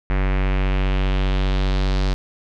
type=tone with low-pass filter sweep; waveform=square; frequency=47.55 Hz; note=F#1; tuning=48 cents sharp; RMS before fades=-19 dBFS; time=0.1-2.14 s; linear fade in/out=0 ms; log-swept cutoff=2100 to 4600 Hz; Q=2.2; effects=none

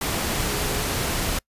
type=tone in noise; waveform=sine; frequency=415.3 Hz; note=G#4; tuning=in tune; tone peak=-34 dBFS; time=0.45-0.79 s; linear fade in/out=5 ms; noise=pink; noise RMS=-25 dBFS; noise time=0.01-1.39 s; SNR=-12 dB; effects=noise-tail reverb RT60 0.1 s tail -26 dB re dry + resampled to 32000 Hz

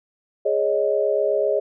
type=chord; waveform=sine; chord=Ab suspended fourth; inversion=none; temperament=equal; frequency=415.3 / 554.4 / 622.3 Hz; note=Ab4 / Db5 / Eb5; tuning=0 / 0 / 0 cents; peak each=-22 dBFS; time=0.45-1.6 s; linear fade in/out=10 ms; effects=none

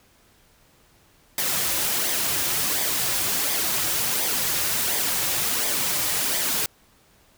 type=noise with flanger; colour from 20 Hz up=white; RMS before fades=-24 dBFS; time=1.38-6.66 s; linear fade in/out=2 ms; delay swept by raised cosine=0.71 to 4.61 ms; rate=1.4 Hz; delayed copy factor=-0.5; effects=pink hiss -58 dBFS RMS until 7.37 s

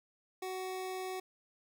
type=tone; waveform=25% pulse; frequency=373.5 Hz; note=F#4; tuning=16 cents sharp; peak=-34 dBFS; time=0.42-1.2 s; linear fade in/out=5 ms; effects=none

